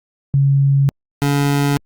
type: tone pair in turn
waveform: sine / 25% pulse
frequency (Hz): 138.59 / 142.24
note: C#3 / C#3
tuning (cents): 0 / +45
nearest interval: unison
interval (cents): 45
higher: second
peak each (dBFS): -10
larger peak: neither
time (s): 0.34-0.89 / 1.22-1.77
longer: neither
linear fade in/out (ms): 0
effects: Opus 48 kbps